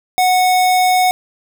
square tone, 736 Hz, F#5, 9 cents flat, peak -11 dBFS, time 0.18-1.11 s, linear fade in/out 0 ms, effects none

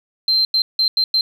sine tone bursts at uneven times, 4129 Hz, C8, 24 cents flat, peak -12 dBFS, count 5, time 0.28-0.45 / 0.54-0.62 / 0.79-0.88 / 0.97-1.04 / 1.14-1.21 s, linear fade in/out 2 ms, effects tanh soft clip ceiling -8 dBFS + 9-bit

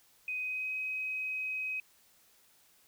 sine tone with pitch glide, 2506 to 2529 Hz, D#7 to D#7, +12 to +28 cents, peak -33 dBFS, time 0.28-1.8 s, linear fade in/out 2 ms, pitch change +16 cents, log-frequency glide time 0.4-0.73 s, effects white hiss -65 dBFS RMS until 2.87 s

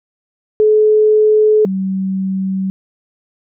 sine tone pair in turn, 428.6 / 190.92 Hz, A4 / G3, -45 / -45 cents, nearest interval octave + major second, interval 1400 cents, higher first, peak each -7 / -15 dBFS, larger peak first, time 0.6-1.65 / 1.65-2.7 s, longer neither, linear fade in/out 0 ms, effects none

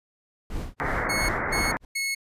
brown noise with tremolo, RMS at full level -29 dBFS, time 0.5-1.85 s, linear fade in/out 2 ms, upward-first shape sine, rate 2.9 Hz, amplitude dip 100%
white low-pass noise, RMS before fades -28 dBFS, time 0.8-1.77 s, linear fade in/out 0 ms, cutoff 2100 Hz, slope 96 dB/octave
sawtooth tone bursts, 2187 Hz, C#7, 24 cents flat, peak -22 dBFS, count 3, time 1.09-2.15 s, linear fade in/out 10 ms, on 200 ms, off 230 ms
effects resampled to 32000 Hz

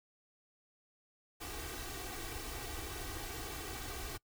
pink noise with comb filter, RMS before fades -43 dBFS, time 1.4-4.18 s, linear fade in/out 20 ms, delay 2.6 ms, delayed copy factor +0.8, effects noise-tail reverb RT60 0.1 s tail -23 dB re dry

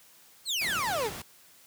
30% pulse exponential sweep, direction down, 4483 to 370 Hz, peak -25 dBFS, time 0.45-1.11 s, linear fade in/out 50 ms
pink noise, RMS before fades -39 dBFS, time 0.61-1.22 s, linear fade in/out 5 ms
effects white hiss -57 dBFS RMS until 1.66 s + high-pass 80 Hz 12 dB/octave

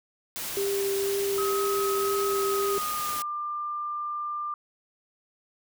white noise, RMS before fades -34 dBFS, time 0.36-3.22 s, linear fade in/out 0 ms
sine tone with vibrato, 395.8 Hz, G4, 17 cents sharp, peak -25 dBFS, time 0.57-2.78 s, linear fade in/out 0 ms, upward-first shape triangle, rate 2 Hz, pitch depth 11 cents each way
sine tone with pitch glide, 1271 to 1192.8 Hz, D#6 to D6, +36 to +27 cents, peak -29 dBFS, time 1.38-4.54 s, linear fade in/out 2 ms, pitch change -109 cents, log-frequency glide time 2.45-3.27 s
effects none

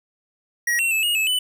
square tone with pitch steps, 1902 / 2722 / 2613 / 2869 / 2601 / 2994 Hz, A#6 / F7 / E7 / F7 / E7 / F#7, +34 / -45 / -16 / +46 / -24 / +20 cents, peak -19 dBFS, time 0.67-1.39 s, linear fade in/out 5 ms, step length 120 ms, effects none

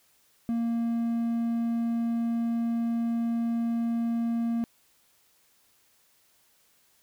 triangle tone, 232.2 Hz, A#3, 7 cents flat, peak -23 dBFS, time 0.49-4.64 s, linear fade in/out 0 ms, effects white hiss -65 dBFS RMS until 7.02 s

